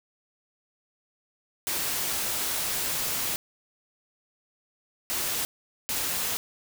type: noise bursts at uneven times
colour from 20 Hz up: white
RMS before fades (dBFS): -29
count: 3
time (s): 1.67-3.36 / 5.1-5.45 / 5.89-6.37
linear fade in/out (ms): 0
effects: none